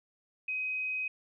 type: tone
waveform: sine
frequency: 2520 Hz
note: D#7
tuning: 21 cents sharp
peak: -31 dBFS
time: 0.48-1.08 s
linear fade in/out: 5 ms
effects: none